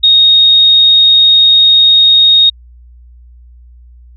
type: tone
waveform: sine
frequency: 3729 Hz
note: A#7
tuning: in tune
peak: -3 dBFS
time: 0.03-2.5 s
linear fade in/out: 10 ms
effects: added 60 Hz sine -35 dBFS peak until 4.16 s